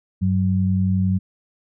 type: tone pair together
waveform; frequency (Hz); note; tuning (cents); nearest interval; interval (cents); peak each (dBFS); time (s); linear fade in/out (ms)
sine; 96.28 / 187.3; G2 / F#3; -31 / +21; octave; 1152; -19; 0.21-1.19; 20
effects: none